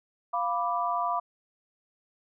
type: chord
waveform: sine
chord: B diminished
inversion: second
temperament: equal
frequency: 698.5 / 987.8 / 1174.7 Hz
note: F5 / B5 / D6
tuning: 0 / 0 / 0 cents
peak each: -30 dBFS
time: 0.33-1.2 s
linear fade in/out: 10 ms
effects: none